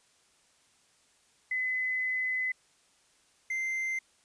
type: tone pair in turn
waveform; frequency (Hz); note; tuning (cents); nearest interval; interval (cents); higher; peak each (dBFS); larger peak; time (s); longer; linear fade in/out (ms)
sine / triangle; 2022 / 2082; B6 / C7; +40 / -9; minor second; 51; second; -28; neither; 1.51-2.52 / 3.5-3.99; first; 5
effects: white hiss -66 dBFS RMS until 4.24 s + resampled to 22050 Hz